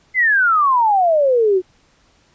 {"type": "exponential sweep", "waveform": "sine", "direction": "down", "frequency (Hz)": [2093, 356.1], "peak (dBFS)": -11, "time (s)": [0.14, 1.62], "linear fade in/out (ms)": 50, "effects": ["pink hiss -56 dBFS RMS until 2.34 s", "resampled to 16000 Hz"]}